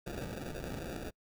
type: noise with sample-and-hold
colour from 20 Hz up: white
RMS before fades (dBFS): -41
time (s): 0.06-1.11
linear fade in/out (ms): 10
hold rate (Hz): 1050
effects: noise-tail reverb RT60 0.1 s tail -26 dB re dry